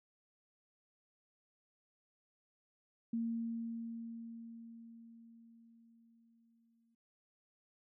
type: tone with exponential decay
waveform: sine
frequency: 230 Hz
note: A#3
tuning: 23 cents flat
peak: -33 dBFS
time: 3.13-6.95 s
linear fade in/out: 5 ms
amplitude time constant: 830 ms
effects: none